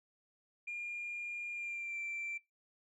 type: tone with pitch glide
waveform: sine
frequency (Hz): 2411 to 2348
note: D7 to D7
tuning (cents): +45 to -1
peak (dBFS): -37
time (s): 0.67-2.38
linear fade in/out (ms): 10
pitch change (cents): -46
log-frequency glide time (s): 1.53-1.98
effects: noise-tail reverb RT60 0.2 s tail -21 dB re dry + tanh soft clip ceiling -35 dBFS